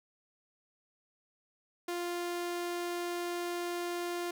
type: tone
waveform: sawtooth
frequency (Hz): 349.2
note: F4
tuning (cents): 0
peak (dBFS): -30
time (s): 1.88-4.31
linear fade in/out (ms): 5
effects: none